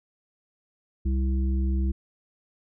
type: harmonic tone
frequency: 65.7 Hz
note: C2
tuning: 8 cents sharp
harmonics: 1 / 3 / 5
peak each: -22 / -32 / -36 dBFS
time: 1.05-1.92 s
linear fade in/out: 10 ms
effects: none